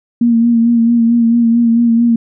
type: tone with vibrato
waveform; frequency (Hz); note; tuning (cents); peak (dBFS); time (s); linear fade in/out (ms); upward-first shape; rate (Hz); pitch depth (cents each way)
sine; 233.1; A#3; 0; -7; 0.21-2.16; 5; sine; 4.5; 33
effects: none